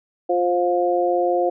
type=tone cluster; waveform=sine; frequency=351.9 / 527 / 708 Hz; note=F4 / C5 / F5; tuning=+13 / +12 / +23 cents; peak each=-21 dBFS; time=0.29-1.5 s; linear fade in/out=10 ms; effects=none